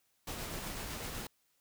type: noise with tremolo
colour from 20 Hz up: pink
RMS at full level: -40 dBFS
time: 0.27-1.27 s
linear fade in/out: 5 ms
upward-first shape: triangle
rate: 8 Hz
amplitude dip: 30%
effects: white hiss -75 dBFS RMS until 1.6 s